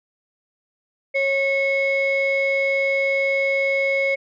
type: tone pair together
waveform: sine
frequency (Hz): 547.2 / 2189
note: C#5 / C#7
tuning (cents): -23 / -22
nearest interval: 2 octaves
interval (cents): 2401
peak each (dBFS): -19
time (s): 1.14-4.16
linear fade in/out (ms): 20
effects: tanh soft clip ceiling -13 dBFS